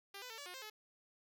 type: tone with pitch steps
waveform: 5% pulse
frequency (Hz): 397.6 / 500 / 448.9 / 572 / 359.9 / 526 / 428.8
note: G4 / B4 / A4 / D5 / F#4 / C5 / A4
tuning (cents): +25 / +21 / +35 / -46 / -48 / +9 / -45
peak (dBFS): -36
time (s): 0.14-0.7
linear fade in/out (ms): 5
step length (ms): 80
effects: none